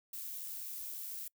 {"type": "noise with amplitude modulation", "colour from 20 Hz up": "violet", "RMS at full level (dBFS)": -42, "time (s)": [0.13, 1.28], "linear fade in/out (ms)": 5, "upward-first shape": "sine", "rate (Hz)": 90.9, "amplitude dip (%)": 25, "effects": ["noise-tail reverb RT60 0.1 s tail -26 dB re dry"]}